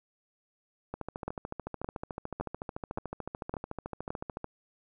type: two click trains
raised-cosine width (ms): 1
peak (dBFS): -22 / -19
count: 49 / 6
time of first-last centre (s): 0.94-4.444 / 1.28-4.105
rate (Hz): 13.7 / 1.77
effects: none